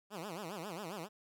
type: tone with vibrato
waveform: 10% pulse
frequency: 185 Hz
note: F#3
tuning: in tune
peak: -33 dBFS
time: 0.1-1.09 s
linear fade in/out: 50 ms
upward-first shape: sine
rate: 7.4 Hz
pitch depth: 260 cents each way
effects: none